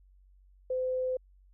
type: tone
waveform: sine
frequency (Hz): 512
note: C5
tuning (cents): -38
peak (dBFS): -28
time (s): 0.7-1.17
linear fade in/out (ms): 5
effects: added 47 Hz sine -57 dBFS peak until 1.53 s